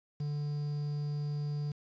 triangle tone with quantisation, 146.83 Hz, D3, in tune, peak -30 dBFS, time 0.2-1.72 s, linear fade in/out 5 ms, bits 9, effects resampled to 16000 Hz

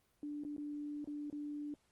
sine tone with dropouts, 293.9 Hz, D4, 1 cent sharp, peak -40 dBFS, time 0.23-1.74 s, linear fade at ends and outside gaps 1 ms, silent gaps 0.437-0.449 / 0.565-0.58 / 1.044-1.074 / 1.3-1.327 s, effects pink hiss -75 dBFS RMS until 1.91 s + Opus 24 kbps

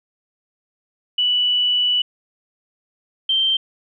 sine tone pair in turn, 2960 / 3136 Hz, F#7 / G7, 0 / 0 cents, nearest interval minor second, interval 100 cents, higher second, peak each -15 dBFS, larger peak neither, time 1.18-2.02 / 3.29-3.57 s, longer first, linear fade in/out 5 ms, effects none

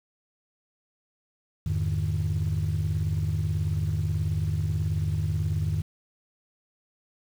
sine tone cluster, 84.4 / 102.8 / 152.5 Hz, E2 / G#2 / D#3, +41 / -17 / -34 cents, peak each -27 dBFS, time 1.66-5.82 s, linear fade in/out 5 ms, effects tanh soft clip ceiling -19 dBFS + 8-bit

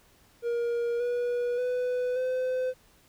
triangle tone with pitch steps, 472.6 / 485 / 497.8 / 510.9 Hz, A#4 / B4 / B4 / C5, +24 / -31 / +14 / -41 cents, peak -24 dBFS, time 0.42-2.74 s, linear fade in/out 50 ms, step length 580 ms, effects pink hiss -61 dBFS RMS until 3.08 s

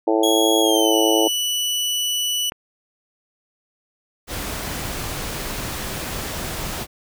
harmonic tone, 110 Hz, A2, in tune, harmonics 3 / 4 / 5 / 6 / 7 / 8, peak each -19 / -21 / -23 / -25 / -26 / -27 dBFS, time 0.07-1.28 s, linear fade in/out 5 ms
sawtooth tone with pitch glide, 3322 to 2960 Hz, G#7 to F#7, 0 to 0 cents, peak -17 dBFS, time 0.23-2.5 s, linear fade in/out 5 ms, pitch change -200 cents, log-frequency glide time 0.61-0.95 s
click, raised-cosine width 0.5 ms, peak -20 dBFS, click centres 2.521 s
pink noise, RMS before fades -28 dBFS, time 4.27-6.87 s, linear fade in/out 50 ms
effects none

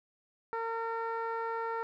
15% pulse tone with low-pass filter, 456.2 Hz, A#4, 37 cents flat, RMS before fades -35 dBFS, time 0.53-1.83 s, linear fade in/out 0 ms, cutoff 1300 Hz, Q 1.2, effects none

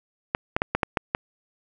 clicks, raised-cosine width 0.5 ms, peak -6 dBFS, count 7, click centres 0.349 / 0.565 / 0.619 / 0.75 / 0.832 / 0.972 / 1.149 s, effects none

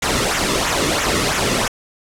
pink noise with flanger, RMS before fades -18 dBFS, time 0.02-1.68 s, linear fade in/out 5 ms, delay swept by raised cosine 0.21 to 1.31 ms, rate 3 Hz, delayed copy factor -0.6, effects low-pass 9000 Hz 12 dB/octave

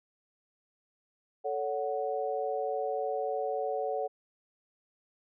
sine chord, F# minor, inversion first, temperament equal with one note detuned, 440 / 563.4 / 740 Hz, A4 / C#5 / F#5, 0 / +28 / 0 cents, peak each -34 dBFS, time 1.44-4.08 s, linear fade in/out 20 ms, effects none

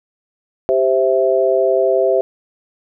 sine chord, C major, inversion second, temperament equal, 392 / 523.3 / 659.3 Hz, G4 / C5 / E5, 0 / 0 / 0 cents, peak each -16 dBFS, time 0.69-2.21 s, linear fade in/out 0 ms, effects none

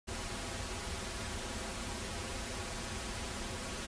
pink noise with comb filter, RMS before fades -40 dBFS, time 0.07-3.87 s, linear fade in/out 20 ms, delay 6.7 ms, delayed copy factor -0.7, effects resampled to 22050 Hz

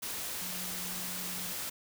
sine tone in noise, 181.5 Hz, F#3, 33 cents flat, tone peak -46 dBFS, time 0.41-1.53 s, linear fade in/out 10 ms, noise white, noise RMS -38 dBFS, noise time 0.02-1.7 s, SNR -11 dB, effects none

